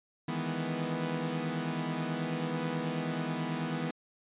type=chord; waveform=sawtooth; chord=E major seventh; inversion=third; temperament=equal; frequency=155.56 / 164.81 / 207.7 / 246.9 Hz; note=D#3 / E3 / G#3 / B3; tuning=0 / 0 / 0 / 0 cents; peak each=-34 / -32 / -38 / -32 dBFS; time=0.28-3.91 s; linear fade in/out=5 ms; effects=resampled to 8000 Hz